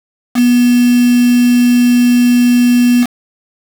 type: tone with quantisation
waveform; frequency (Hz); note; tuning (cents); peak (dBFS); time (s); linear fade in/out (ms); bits
sine; 243.7; B3; -23; -6; 0.34-3.07; 50; 3
effects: none